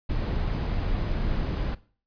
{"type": "noise", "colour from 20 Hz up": "brown", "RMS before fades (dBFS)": -27, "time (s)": [0.09, 1.75], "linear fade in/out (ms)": 10, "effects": ["noise-tail reverb RT60 0.4 s tail -18 dB re dry", "resampled to 11025 Hz"]}